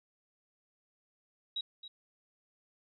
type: tone with echo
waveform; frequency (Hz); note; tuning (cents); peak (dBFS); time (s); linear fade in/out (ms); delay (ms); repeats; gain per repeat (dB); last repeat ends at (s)
sine; 3841; B7; -49; -33; 1.56-1.61; 5; 270; 1; -12; 1.88
effects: none